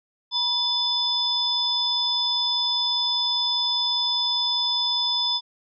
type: tone cluster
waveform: sine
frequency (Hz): 967 / 3515 / 5070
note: B5 / A7 / D#8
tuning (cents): -37 / -2 / +32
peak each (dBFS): -31 / -23 / -25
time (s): 0.31-5.41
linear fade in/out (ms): 50
effects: none